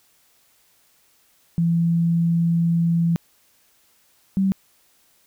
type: tone pair in turn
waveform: sine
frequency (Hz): 168.2 / 192.63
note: E3 / G3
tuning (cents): +35 / -30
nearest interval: major second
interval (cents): 235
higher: second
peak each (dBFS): -16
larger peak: neither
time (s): 1.58-3.16 / 4.37-4.52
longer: first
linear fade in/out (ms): 0
effects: white hiss -60 dBFS RMS until 5.26 s